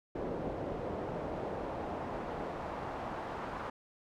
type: noise with band-pass filter sweep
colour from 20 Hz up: brown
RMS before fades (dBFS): -39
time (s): 0.15-3.7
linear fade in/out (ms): 5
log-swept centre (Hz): 490 to 1000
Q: 1.3
effects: none